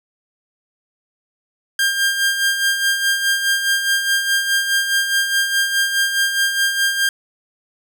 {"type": "tone with tremolo", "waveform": "sawtooth", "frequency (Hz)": 1600, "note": "G6", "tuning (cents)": 35, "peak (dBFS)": -10, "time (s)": [1.79, 7.09], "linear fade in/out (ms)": 2, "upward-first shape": "sine", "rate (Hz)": 4.8, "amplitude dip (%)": 55, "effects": []}